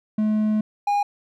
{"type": "tone pair in turn", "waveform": "triangle", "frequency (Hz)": [214.3, 816.1], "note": ["A3", "G#5"], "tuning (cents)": [-45, -31], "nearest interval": "octave + major seventh", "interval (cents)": 2314, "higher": "second", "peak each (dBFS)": -16, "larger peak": "neither", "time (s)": [[0.18, 0.61], [0.87, 1.03]], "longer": "first", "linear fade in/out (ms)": 5, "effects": []}